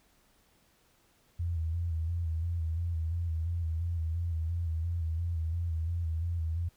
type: tone with vibrato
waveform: sine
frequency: 83.1 Hz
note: E2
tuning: 15 cents sharp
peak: -29 dBFS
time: 1.39-6.69 s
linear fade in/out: 10 ms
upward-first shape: square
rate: 2.9 Hz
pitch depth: 49 cents each way
effects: pink hiss -67 dBFS RMS until 6.76 s